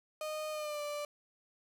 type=tone with pitch glide; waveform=35% pulse; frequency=616 to 587.8 Hz; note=D#5 to D5; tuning=-17 to +1 cents; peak=-35 dBFS; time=0.21-1.05 s; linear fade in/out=2 ms; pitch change=-82 cents; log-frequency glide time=0.51-0.82 s; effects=none